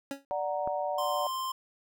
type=tone with exponential decay; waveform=25% pulse; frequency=277 Hz; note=C#4; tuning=1 cent flat; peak=-27 dBFS; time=0.11-0.25 s; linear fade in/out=1 ms; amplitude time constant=29 ms
type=chord; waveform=sine; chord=D augmented; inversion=none; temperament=equal; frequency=587.3 / 740 / 932.3 Hz; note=D5 / F#5 / A#5; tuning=0 / 0 / 0 cents; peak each=-32 / -33 / -36 dBFS; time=0.31-1.27 s; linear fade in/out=0 ms
type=click; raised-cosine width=1 ms; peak=-24 dBFS; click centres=0.675 s
type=tone; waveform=square; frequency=1046.5 Hz; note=C6; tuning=in tune; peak=-32 dBFS; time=0.98-1.52 s; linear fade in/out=5 ms
effects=none